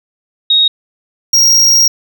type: tone pair in turn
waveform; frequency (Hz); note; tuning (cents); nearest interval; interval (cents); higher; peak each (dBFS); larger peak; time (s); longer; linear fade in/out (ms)
sine / square; 3758 / 5619; A#7 / F8; +13 / +10; perfect fifth; 697; second; -6; neither; 0.5-0.68 / 1.33-1.88; second; 5
effects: none